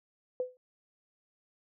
sine tone with exponential decay, 504 Hz, B4, 35 cents sharp, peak -26 dBFS, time 0.4-0.57 s, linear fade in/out 1 ms, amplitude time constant 36 ms, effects none

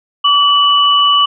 sine tone pair together, 1149 / 2963 Hz, D6 / F#7, -38 / +2 cents, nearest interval octave + major third, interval 1640 cents, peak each -10 dBFS, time 0.24-1.26 s, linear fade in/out 10 ms, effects none

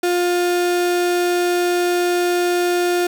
35% pulse tone, 353.2 Hz, F4, 20 cents sharp, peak -14 dBFS, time 0.03-3.07 s, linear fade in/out 5 ms, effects none

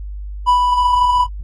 triangle tone with ADSR envelope, 987.8 Hz, B5, in tune, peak -6 dBFS, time 0.46-1.27 s, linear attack 30 ms, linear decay 100 ms, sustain -4 dB, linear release 54 ms, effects added 50 Hz sine -25 dBFS peak until 1.43 s + AAC 32 kbps

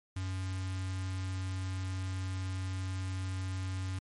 square tone with notch filter, 94 Hz, F#2, 28 cents sharp, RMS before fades -36 dBFS, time 0.16-3.99 s, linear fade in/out 5 ms, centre 530 Hz, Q 0.65, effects MP3 48 kbps

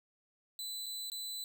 sawtooth tone with dropouts, 4000 Hz, B7, 21 cents sharp, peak -36 dBFS, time 0.59-1.44 s, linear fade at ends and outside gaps 1 ms, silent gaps 0.86-0.864 / 1.1-1.118 s, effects none

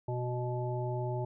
harmonic tone, 123.47 Hz, B2, in tune, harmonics 1 / 3 / 5 / 7, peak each -33 / -38 / -40 / -41 dBFS, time 0.08-1.25 s, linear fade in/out 5 ms, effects none

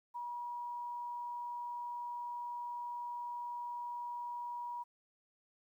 sine tone, 962 Hz, B5, 46 cents flat, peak -39 dBFS, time 0.14-4.84 s, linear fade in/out 20 ms, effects 12-bit

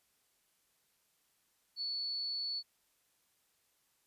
sine tone, 4435 Hz, C#8, in tune, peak -35 dBFS, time 1.76-2.63 s, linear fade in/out 50 ms, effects white hiss -75 dBFS RMS until 4.06 s + resampled to 32000 Hz

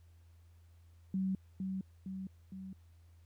sine tone with echo, 190 Hz, F#3, 46 cents sharp, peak -31 dBFS, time 1.14-1.35 s, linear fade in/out 2 ms, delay 460 ms, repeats 3, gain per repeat -4 dB, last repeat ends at 2.73 s, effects added 84 Hz sine -58 dBFS peak until 3.25 s + pink hiss -75 dBFS RMS until 3.25 s

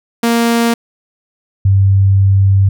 sawtooth / sine tone pair in turn, 233.1 / 97.53 Hz, A#3 / G2, 0 / -8 cents, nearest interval octave + minor third, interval 1508 cents, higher first, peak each -6 dBFS, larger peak neither, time 0.23-0.74 / 1.65-2.69 s, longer second, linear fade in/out 5 ms, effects none

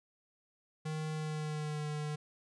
square tone with pitch glide, 155.56 to 150.26 Hz, D#3 to D3, 0 to +40 cents, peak -36 dBFS, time 0.85-2.16 s, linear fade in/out 10 ms, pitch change -60 cents, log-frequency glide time 1.13-1.84 s, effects resampled to 22050 Hz

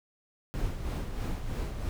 brown noise with tremolo, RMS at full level -31 dBFS, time 0.54-1.89 s, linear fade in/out 0 ms, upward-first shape sine, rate 3.1 Hz, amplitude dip 50%, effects none

